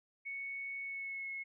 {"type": "tone with pitch glide", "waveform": "sine", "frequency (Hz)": [2217, 2179], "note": ["C#7", "C#7"], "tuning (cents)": [0, -30], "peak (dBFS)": -39, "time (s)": [0.25, 1.44], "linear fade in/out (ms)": 20, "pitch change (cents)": -30, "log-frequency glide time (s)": [0.82, 1.29], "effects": []}